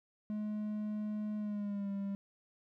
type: tone with pitch glide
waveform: triangle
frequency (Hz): 211.5 to 198.48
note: G#3 to G3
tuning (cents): +32 to +22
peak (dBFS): -33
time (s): 0.3-2.15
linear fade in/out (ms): 0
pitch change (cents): -110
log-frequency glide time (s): 1.37-1.9
effects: none